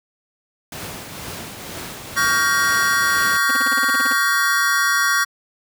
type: noise with tremolo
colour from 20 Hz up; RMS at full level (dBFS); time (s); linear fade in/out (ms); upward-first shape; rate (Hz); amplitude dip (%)
pink; -30; 0.72-3.37; 2; triangle; 2.1; 45
type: chord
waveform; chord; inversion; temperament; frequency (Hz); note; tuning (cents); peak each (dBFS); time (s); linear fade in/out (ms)
square; G half-diminished seventh; second; just; 1128.9 / 1411.2 / 1568 / 1881.6; Db6 / F6 / G6 / Bb6; +31 / +18 / 0 / +16; -22; 2.16-5.25; 20
type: tone bursts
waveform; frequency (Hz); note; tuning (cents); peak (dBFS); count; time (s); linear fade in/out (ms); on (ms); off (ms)
sawtooth; 261.6; C4; 0; -22; 12; 3.49-4.128; 5; 22; 34
effects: high-pass 80 Hz 12 dB/octave